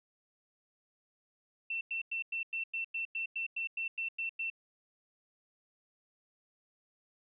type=tone bursts; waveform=sine; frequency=2691 Hz; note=E7; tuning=35 cents sharp; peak=-33 dBFS; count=14; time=1.7-4.501 s; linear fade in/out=5 ms; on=110 ms; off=97 ms; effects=none

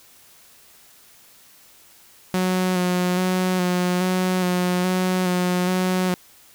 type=tone with vibrato; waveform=sawtooth; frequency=182.1 Hz; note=F#3; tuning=27 cents flat; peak=-15 dBFS; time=2.34-6.14 s; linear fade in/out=0 ms; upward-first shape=square; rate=1.2 Hz; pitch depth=20 cents each way; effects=white hiss -51 dBFS RMS until 6.54 s

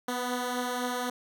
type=beating tone pair; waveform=10% pulse; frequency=246.9 / 250.8 Hz; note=B3 / B3; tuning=0 / +27 cents; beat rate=3.9 Hz; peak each=-22 / -29 dBFS; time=0.08-1.1 s; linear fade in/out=5 ms; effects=none

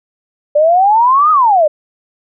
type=exponential two-way sweep; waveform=sine; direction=up then down; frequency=579 to 1275 to 579 Hz; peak=-6 dBFS; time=0.55-1.68 s; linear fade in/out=10 ms; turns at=1.31 s; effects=none

